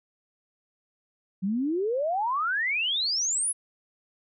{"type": "exponential sweep", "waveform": "sine", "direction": "up", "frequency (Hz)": [181.7, 10720], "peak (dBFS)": -24, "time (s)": [1.42, 3.53], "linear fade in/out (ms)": 20, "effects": []}